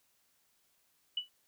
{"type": "tone with exponential decay", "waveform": "sine", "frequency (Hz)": 2960, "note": "F#7", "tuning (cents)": 0, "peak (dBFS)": -28, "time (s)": [1.17, 1.29], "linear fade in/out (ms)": 5, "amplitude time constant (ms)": 25, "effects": ["white hiss -73 dBFS RMS until 1.47 s"]}